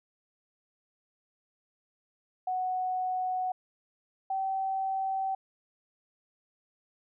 sine tone pair in turn, 740 / 769.7 Hz, F#5 / G5, 0 / -32 cents, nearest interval minor second, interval 68 cents, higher second, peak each -28 dBFS, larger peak neither, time 2.47-3.52 / 4.3-5.35 s, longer neither, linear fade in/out 5 ms, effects none

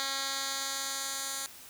10% pulse tone with band-pass filter sweep, 272.1 Hz, C#4, 32 cents flat, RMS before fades -35 dBFS, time 0-1.46 s, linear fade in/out 0 ms, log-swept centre 4500 to 8400 Hz, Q 1.1, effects white hiss -50 dBFS RMS until 1.69 s

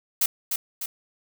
blue noise with echo, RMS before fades -21 dBFS, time 0.21-0.26 s, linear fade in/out 5 ms, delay 300 ms, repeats 2, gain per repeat -5 dB, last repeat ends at 0.86 s, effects none

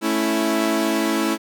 sawtooth chord, A major, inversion none, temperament equal, 220 / 277.2 / 329.6 Hz, A3 / C#4 / E4, 0 / 0 / 0 cents, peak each -20 / -21 / -17 dBFS, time 0.01-1.38 s, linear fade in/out 50 ms, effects none

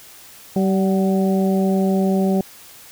harmonic tone with a mistuned harmonic, 192.2 Hz, G3, 34 cents flat, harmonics 1 / 2 / 3 / 4, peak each -16 / -22 / -26 / -28 dBFS, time 0.56-2.41 s, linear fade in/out 2 ms, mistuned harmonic 4, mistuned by -38 cents, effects white hiss -43 dBFS RMS until 2.91 s

